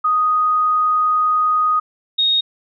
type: tone pair in turn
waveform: sine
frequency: 1245 / 3731 Hz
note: D#6 / A#7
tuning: +1 / +1 cents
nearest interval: octave + perfect fifth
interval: 1900 cents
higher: second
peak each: -13 dBFS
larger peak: neither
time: 0.04-1.8 / 2.18-2.41 s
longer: first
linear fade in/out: 10 ms
effects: none